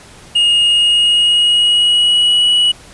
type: tone with pitch glide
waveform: triangle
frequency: 2856 to 2931 Hz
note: F7 to F#7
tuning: +38 to -17 cents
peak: -7 dBFS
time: 0.35-2.72 s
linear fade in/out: 10 ms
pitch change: +45 cents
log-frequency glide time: 0.63-2.48 s
effects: pink hiss -39 dBFS RMS until 2.93 s + resampled to 24000 Hz